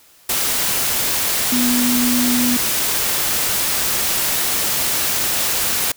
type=tone in noise; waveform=sine; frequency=245.4 Hz; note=B3; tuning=11 cents flat; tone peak=-16 dBFS; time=1.52-2.57 s; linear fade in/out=5 ms; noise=white; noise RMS=-19 dBFS; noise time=0.29-5.92 s; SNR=0 dB; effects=white hiss -50 dBFS RMS until 5.96 s